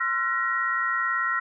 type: tone cluster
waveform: sine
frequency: 1051 / 1358 / 1476 / 1895 Hz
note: C6 / F6 / F#6 / A#6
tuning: +7 / -49 / -5 / +28 cents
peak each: -34 / -26 / -34 / -26 dBFS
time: 0-1.4 s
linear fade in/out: 10 ms
effects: none